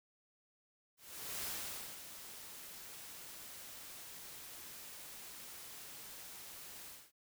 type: noise with ADSR envelope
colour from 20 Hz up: white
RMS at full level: -41 dBFS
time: 0.97-7.12 s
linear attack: 460 ms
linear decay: 560 ms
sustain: -10 dB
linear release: 230 ms
effects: none